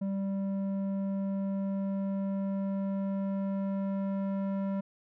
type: tone with low-pass filter sweep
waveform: square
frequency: 195.5 Hz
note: G3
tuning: 4 cents flat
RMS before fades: -32 dBFS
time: 0.01-4.81 s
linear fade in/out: 10 ms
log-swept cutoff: 500 to 920 Hz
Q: 0.8
effects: none